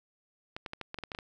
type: clicks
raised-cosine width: 0.3 ms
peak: -22 dBFS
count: 10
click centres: 0.565 / 0.662 / 0.734 / 0.813 / 0.944 / 0.987 / 1.037 / 1.118 / 1.149 / 1.188 s
effects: none